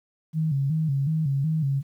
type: tone with vibrato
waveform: sine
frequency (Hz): 147.7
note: D3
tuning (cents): +10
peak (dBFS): -21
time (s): 0.33-1.83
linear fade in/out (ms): 50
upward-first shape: square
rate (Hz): 2.7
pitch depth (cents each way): 120
effects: 10-bit